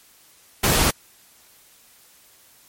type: noise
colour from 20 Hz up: pink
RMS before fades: -18 dBFS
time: 0.63-0.91 s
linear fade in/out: 10 ms
effects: white hiss -53 dBFS RMS until 2.68 s + MP3 64 kbps